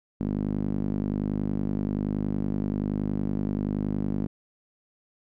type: tone with band-pass filter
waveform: sawtooth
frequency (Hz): 50.6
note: G#1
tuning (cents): -44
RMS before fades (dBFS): -28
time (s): 0.2-4.27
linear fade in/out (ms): 10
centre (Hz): 230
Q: 2.5
effects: none